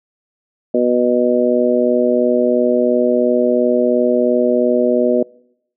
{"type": "harmonic tone", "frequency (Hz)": 122.9, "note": "B2", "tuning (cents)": -8, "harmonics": [2, 3, 4, 5], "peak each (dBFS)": [-17, -17, -17, -17], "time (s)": [0.74, 5.23], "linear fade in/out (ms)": 5, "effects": ["noise-tail reverb RT60 0.8 s tail -26 dB re dry"]}